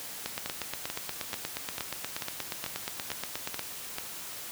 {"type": "two click trains", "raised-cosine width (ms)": 0.2, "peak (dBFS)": [-16, -15], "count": [9, 29], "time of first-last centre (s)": [[0.46, 3.984], [0.26, 3.593]], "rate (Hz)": [2.27, 8.4], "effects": ["white hiss -41 dBFS RMS until 4.51 s", "high-pass 60 Hz 12 dB/octave"]}